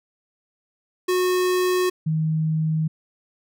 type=tone pair in turn; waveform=square / sine; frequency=364.9 / 157.73 Hz; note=F#4 / D#3; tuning=-24 / +24 cents; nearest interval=octave + minor third; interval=1452 cents; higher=first; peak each=-19 dBFS; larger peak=neither; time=1.08-1.9 / 2.06-2.88 s; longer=neither; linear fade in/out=10 ms; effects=none